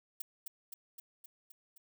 violet noise with echo, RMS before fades -39 dBFS, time 0.2-0.22 s, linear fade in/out 5 ms, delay 260 ms, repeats 6, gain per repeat -3 dB, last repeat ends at 1.78 s, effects none

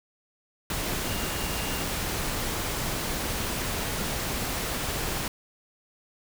sine tone in noise, 2813 Hz, F7, 12 cents sharp, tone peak -41 dBFS, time 1.06-1.84 s, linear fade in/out 2 ms, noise pink, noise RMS -30 dBFS, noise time 0.7-5.28 s, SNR -14 dB, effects none

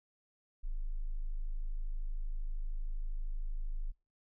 sine tone, 26.4 Hz, G#0, 29 cents sharp, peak -33 dBFS, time 0.63-3.92 s, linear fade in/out 20 ms, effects noise-tail reverb RT60 0.3 s tail -25 dB re dry

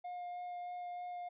triangle tone with vibrato, 712 Hz, F5, 33 cents sharp, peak -39 dBFS, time 0.04-1.29 s, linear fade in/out 10 ms, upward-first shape sine, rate 3.2 Hz, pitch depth 9 cents each way, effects resampled to 8000 Hz

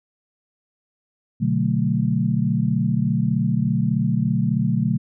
sine chord, B minor seventh, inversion none, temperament equal, 123.47 / 146.83 / 185 / 220 Hz, B2 / D3 / F#3 / A3, 0 / 0 / 0 / 0 cents, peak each -23 dBFS, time 1.4-4.98 s, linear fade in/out 20 ms, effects none

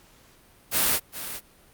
white noise with echo, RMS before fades -22 dBFS, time 0.71-1 s, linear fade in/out 50 ms, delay 410 ms, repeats 1, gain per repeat -12 dB, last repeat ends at 1.41 s, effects pink hiss -56 dBFS RMS until 1.73 s + Opus 48 kbps

